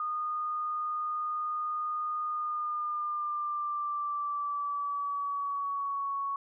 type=tone with pitch glide; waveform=sine; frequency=1227 to 1112.2 Hz; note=D#6 to C#6; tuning=-25 to +5 cents; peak=-30 dBFS; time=0-6.36 s; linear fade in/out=2 ms; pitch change=-170 cents; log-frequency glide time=2.24-6.14 s; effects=none